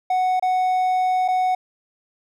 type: tone with dropouts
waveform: triangle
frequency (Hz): 740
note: F#5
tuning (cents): 0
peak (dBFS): -15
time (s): 0.1-1.55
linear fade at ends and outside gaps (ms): 5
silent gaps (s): 0.397-0.424 / 1.28-1.284
effects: none